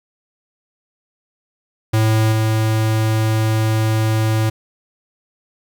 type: tone with level steps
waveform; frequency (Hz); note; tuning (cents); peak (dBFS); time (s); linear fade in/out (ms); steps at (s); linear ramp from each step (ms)
square; 110; A2; 0; -13 / -15; 1.93-4.5; 10; 2.32; 2
effects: 9-bit